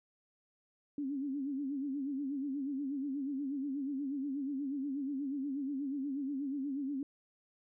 sine tone with vibrato, 277.2 Hz, C#4, in tune, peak -34 dBFS, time 0.98-7.03 s, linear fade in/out 2 ms, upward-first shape sine, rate 8.3 Hz, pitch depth 100 cents each way, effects none

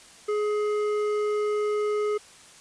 triangle tone with hard clipping, 420 Hz, G#4, 19 cents sharp, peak -25 dBFS, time 0.28-2.18 s, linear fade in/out 10 ms, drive 13 dB, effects white hiss -50 dBFS RMS until 2.6 s + resampled to 22050 Hz

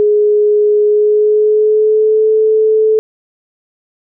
sine tone with pitch glide, 418.9 to 435.4 Hz, G#4 to A4, +15 to -18 cents, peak -7 dBFS, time 0-2.99 s, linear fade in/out 0 ms, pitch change +67 cents, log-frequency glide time 0.86-2.3 s, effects none

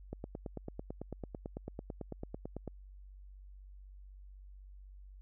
click train, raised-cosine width 2 ms, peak -27 dBFS, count 24, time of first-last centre 0.13-2.677 s, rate 9.03 Hz, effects added 48 Hz sine -50 dBFS peak until 5.21 s

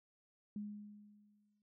sine tone with exponential decay, 207.7 Hz, G#3, in tune, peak -39 dBFS, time 0.56-1.62 s, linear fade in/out 2 ms, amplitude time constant 230 ms, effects none

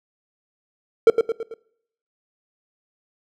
triangle tone with echo, 454.1 Hz, A#4, 45 cents flat, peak -5 dBFS, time 1.07-1.1 s, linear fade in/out 2 ms, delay 110 ms, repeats 4, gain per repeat -6 dB, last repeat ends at 1.54 s, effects noise-tail reverb RT60 0.7 s tail -22 dB re dry

